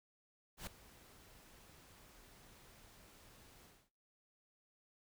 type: noise with ADSR envelope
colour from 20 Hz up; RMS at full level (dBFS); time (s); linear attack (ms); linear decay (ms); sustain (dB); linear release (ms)
pink; -44; 0.57-3.9; 100; 3; -18; 250
effects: noise-tail reverb RT60 0.4 s tail -21 dB re dry